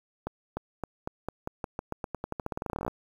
accelerating click train, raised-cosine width 1 ms, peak -18 dBFS, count 28, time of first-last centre 0.27-2.88 s, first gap 300 ms, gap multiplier 0.89, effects 8-bit

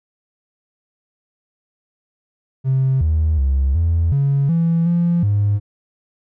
triangle tone with pitch steps, 132.6 / 78.4 / 67.5 / 83.3 / 139.4 / 166.8 / 171.9 / 102.4 Hz, C3 / D#2 / C#2 / E2 / C#3 / E3 / F3 / G#2, +23 / +14 / -45 / +19 / +10 / +21 / -27 / -24 cents, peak -10 dBFS, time 2.64-5.6 s, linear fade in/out 50 ms, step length 370 ms, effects tanh soft clip ceiling -10 dBFS

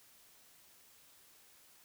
silence, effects white hiss -63 dBFS RMS until 1.84 s

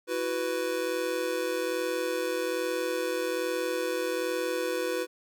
square chord, E suspended second, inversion none, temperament just, 329.6 / 370.8 / 494.4 Hz, E4 / F#4 / B4, 0 / +4 / +2 cents, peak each -36 / -34 / -31 dBFS, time 0.07-5.07 s, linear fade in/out 50 ms, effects none

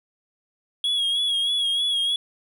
triangle tone with vibrato, 3322 Hz, G#7, in tune, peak -19 dBFS, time 0.84-2.16 s, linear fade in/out 2 ms, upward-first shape sine, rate 3.2 Hz, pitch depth 45 cents each way, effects none

